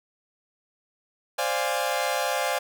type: chord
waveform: sawtooth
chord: D half-diminished seventh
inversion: third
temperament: equal with one note detuned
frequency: 523.3 / 587.3 / 698.5 / 822.5 Hz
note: C5 / D5 / F5 / Ab5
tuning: 0 / 0 / 0 / -17 cents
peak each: -26 dBFS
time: 1.38-2.59 s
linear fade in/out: 10 ms
effects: none